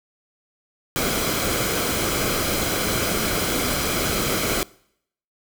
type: noise with comb filter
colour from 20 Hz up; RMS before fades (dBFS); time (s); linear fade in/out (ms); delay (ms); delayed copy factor
pink; -23; 0.96-4.63; 0; 1.1; -0.5
effects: noise-tail reverb RT60 0.7 s tail -23 dB re dry